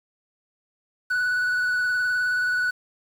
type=tone with vibrato; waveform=triangle; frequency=1480 Hz; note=F#6; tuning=in tune; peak=-19 dBFS; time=1.1-2.71 s; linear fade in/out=10 ms; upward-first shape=square; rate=19 Hz; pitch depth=15 cents each way; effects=8-bit